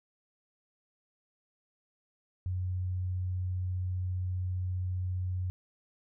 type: tone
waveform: sine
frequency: 91.5 Hz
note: F#2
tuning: 19 cents flat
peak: -30 dBFS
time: 2.46-5.5 s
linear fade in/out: 0 ms
effects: none